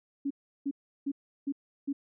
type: tone bursts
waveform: sine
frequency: 279.4 Hz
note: C#4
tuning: 14 cents sharp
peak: -28 dBFS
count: 5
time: 0.25-1.93 s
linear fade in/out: 10 ms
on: 56 ms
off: 350 ms
effects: none